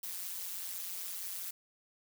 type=noise with amplitude modulation; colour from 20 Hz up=blue; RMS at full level=-37 dBFS; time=0.03-1.51 s; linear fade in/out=5 ms; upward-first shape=sine; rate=182 Hz; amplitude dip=90%; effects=none